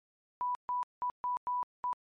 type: tone bursts at uneven times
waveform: sine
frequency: 987.8 Hz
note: B5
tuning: in tune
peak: -30 dBFS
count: 6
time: 0.41-0.55 / 0.69-0.83 / 1.02-1.1 / 1.24-1.37 / 1.47-1.63 / 1.84-1.93 s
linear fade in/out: 0 ms
effects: MP3 48 kbps